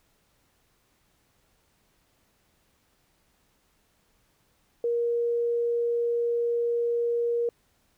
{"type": "tone", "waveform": "sine", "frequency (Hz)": 472, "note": "A#4", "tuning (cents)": 22, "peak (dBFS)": -23, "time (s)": [4.84, 7.49], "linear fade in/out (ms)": 2, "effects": ["pink hiss -68 dBFS RMS until 7.97 s"]}